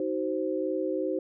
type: chord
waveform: sine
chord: C diminished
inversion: first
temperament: just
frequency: 314 / 376.7 / 523.3 Hz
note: Eb4 / Gb4 / C5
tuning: +16 / +31 / 0 cents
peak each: -31 dBFS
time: 0-1.19 s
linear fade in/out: 2 ms
effects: none